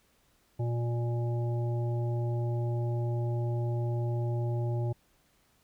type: harmonic tone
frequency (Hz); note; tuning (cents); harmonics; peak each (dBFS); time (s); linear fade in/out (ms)
118.8; A#2; +33; 1 / 3 / 5 / 7; -28 / -38 / -42 / -45; 0.59-4.93; 10
effects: pink hiss -68 dBFS RMS until 5.63 s